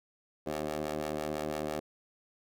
15% pulse ring-modulated tone, 76 Hz, D#2, 40 cents flat, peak -24 dBFS, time 0.46-1.8 s, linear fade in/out 10 ms, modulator 459 Hz, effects none

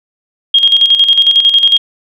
sine tone with tremolo, 3249 Hz, G#7, 39 cents flat, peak -3 dBFS, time 0.54-1.78 s, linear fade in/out 5 ms, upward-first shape square, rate 11 Hz, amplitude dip 60%, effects none

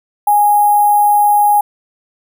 sine tone with sample-and-hold, 827 Hz, G#5, 8 cents flat, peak -7 dBFS, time 0.27-1.61 s, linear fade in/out 5 ms, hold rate 11025 Hz, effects none

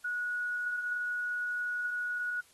sine tone, 1460 Hz, F#6, 24 cents flat, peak -31 dBFS, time 0.04-2.41 s, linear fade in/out 10 ms, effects white hiss -62 dBFS RMS until 2.53 s + AAC 32 kbps

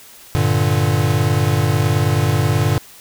square chord, G minor, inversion none, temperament equal, 98 / 116.54 / 146.83 Hz, G2 / Bb2 / D3, 0 / 0 / 0 cents, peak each -19 dBFS, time 0.35-2.78 s, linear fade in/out 0 ms, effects white hiss -42 dBFS RMS until 3 s

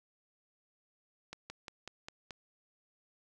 slowing click train, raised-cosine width 0.2 ms, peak -26 dBFS, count 6, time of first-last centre 1.33-2.308 s, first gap 170 ms, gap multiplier 1.07, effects none

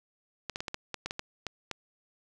clicks, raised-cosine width 0.2 ms, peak -17 dBFS, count 11, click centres 0.497 / 0.559 / 0.605 / 0.682 / 0.744 / 0.943 / 1.06 / 1.109 / 1.194 / 1.467 / 1.713 s, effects none

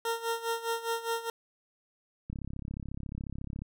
20% pulse tone with tremolo, 460.2 Hz, A#4, 22 cents flat, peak -23 dBFS, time 0.05-1.3 s, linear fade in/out 2 ms, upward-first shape sine, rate 4.9 Hz, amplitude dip 80%
click train, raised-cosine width 5 ms, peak -26 dBFS, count 46, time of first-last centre 2.3-3.62 s, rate 34.1 Hz
effects none

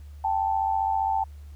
sine tone pair together, 784 / 879.1 Hz, G5 / A5, 0 / -2 cents, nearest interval major second, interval 198 cents, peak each -25 dBFS, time 0.24-1.24 s, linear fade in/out 5 ms, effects added 73 Hz sine -40 dBFS peak until 1.55 s + pink hiss -62 dBFS RMS until 1.55 s

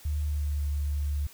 sine tone with pitch glide, 74.4 to 72.49 Hz, D2 to D2, +23 to -22 cents, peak -26 dBFS, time 0.05-1.27 s, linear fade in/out 5 ms, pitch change -45 cents, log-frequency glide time 0.23-0.58 s, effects white hiss -52 dBFS RMS until 1.33 s

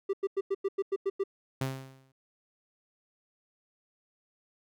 triangle tone bursts, 391.9 Hz, G4, in tune, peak -24 dBFS, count 9, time 0.09-1.238 s, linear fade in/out 10 ms, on 44 ms, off 94 ms
sawtooth tone with exponential decay, 133 Hz, C3, 29 cents sharp, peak -24 dBFS, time 1.61-2.12 s, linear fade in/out 5 ms, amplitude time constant 110 ms
effects none

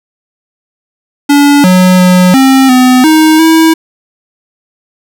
square tone with pitch steps, 286.4 / 183.5 / 181.9 / 266.2 / 253.6 / 313.9 / 322.9 Hz, D4 / F#3 / F#3 / C4 / B3 / D#4 / E4, -43 / -14 / -29 / +30 / +46 / +15 / -36 cents, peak -3 dBFS, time 1.29-3.74 s, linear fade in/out 10 ms, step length 350 ms, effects none

